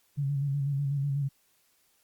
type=tone with vibrato; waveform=sine; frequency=140.4 Hz; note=C#3; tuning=22 cents sharp; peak=-26 dBFS; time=0.17-1.29 s; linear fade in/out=20 ms; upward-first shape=square; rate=8.1 Hz; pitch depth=39 cents each way; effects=white hiss -68 dBFS RMS until 2.03 s + Opus 48 kbps